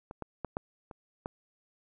clicks, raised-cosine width 1 ms, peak -28 / -23 / -20 / -18 / -30 / -21 dBFS, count 6, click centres 0.111 / 0.223 / 0.447 / 0.569 / 0.912 / 1.259 s, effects none

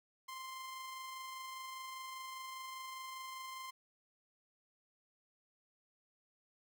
sawtooth tone with amplitude modulation, 1046.5 Hz, C6, in tune, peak -40 dBFS, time 0.28-3.71 s, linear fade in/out 10 ms, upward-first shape sine, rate 25 Hz, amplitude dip 25%, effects none

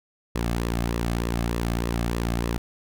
sawtooth tone with flanger, 58.1 Hz, A#1, 5 cents flat, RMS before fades -26 dBFS, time 0.35-2.58 s, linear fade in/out 5 ms, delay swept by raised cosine 1.3 to 2.15 ms, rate 3.3 Hz, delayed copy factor -0.5, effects none

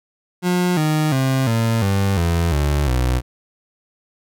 30% pulse tone with pitch steps, 179.1 / 154.12 / 132.63 / 114.14 / 98.22 / 84.52 / 72.74 / 62.59 Hz, F3 / D#3 / C3 / A#2 / G2 / E2 / D2 / B1, +44 / -16 / +24 / -36 / +4 / +44 / -16 / +24 cents, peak -13 dBFS, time 0.42-3.22 s, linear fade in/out 50 ms, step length 350 ms, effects none

